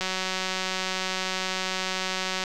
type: click train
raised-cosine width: 0.2 ms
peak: -11 dBFS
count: 455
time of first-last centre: 0.01-2.438 s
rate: 187 Hz
effects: none